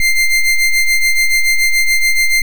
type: ring-modulated tone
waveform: square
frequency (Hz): 1046.5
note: C6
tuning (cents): 0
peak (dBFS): -7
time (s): 0-2.42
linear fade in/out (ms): 2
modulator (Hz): 1050
effects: none